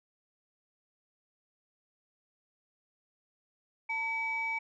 sine tone pair together, 898.5 / 2283 Hz, A5 / D7, +36 / -50 cents, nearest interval octave + major third, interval 1614 cents, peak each -36 / -31 dBFS, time 3.89-4.59 s, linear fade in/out 10 ms, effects tanh soft clip ceiling -24 dBFS

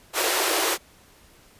pink high-pass noise, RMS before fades -23 dBFS, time 0.13-0.78 s, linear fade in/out 50 ms, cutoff 320 Hz, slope 96 dB/octave, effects pink hiss -54 dBFS RMS until 1.59 s + resampled to 32000 Hz

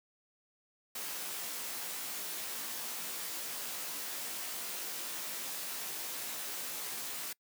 white noise with comb filter, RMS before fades -40 dBFS, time 0.95-7.33 s, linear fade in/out 5 ms, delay 17 ms, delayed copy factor +0.8, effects noise-tail reverb RT60 0.1 s tail -25 dB re dry + high-pass 200 Hz 12 dB/octave

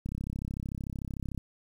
click train, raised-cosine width 5 ms, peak -23 dBFS, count 45, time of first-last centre 0.06-1.377 s, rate 33.4 Hz, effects 9-bit

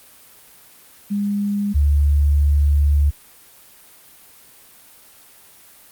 sine tone pair in turn, 203.3 / 72.42 Hz, G#3 / D2, -37 / -24 cents, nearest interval octave + tritone, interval 1787 cents, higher first, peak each -18 / -12 dBFS, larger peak second, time 1.1-1.74 / 1.74-3.11 s, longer second, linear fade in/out 20 ms, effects white hiss -47 dBFS RMS until 5.91 s + Opus 32 kbps

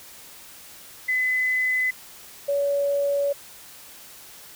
sine tone pair in turn, 2017 / 566 Hz, B6 / C#5, +36 / +36 cents, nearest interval octave + minor seventh, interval 2200 cents, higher first, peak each -20 dBFS, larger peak neither, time 1.08-1.91 / 2.48-3.33 s, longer second, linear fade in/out 10 ms, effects white hiss -45 dBFS RMS until 4.55 s

